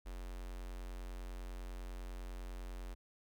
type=tone with notch filter; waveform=square; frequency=45 Hz; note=F#1; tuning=47 cents flat; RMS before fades=-45 dBFS; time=0.05-2.95 s; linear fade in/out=20 ms; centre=140 Hz; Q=0.99; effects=none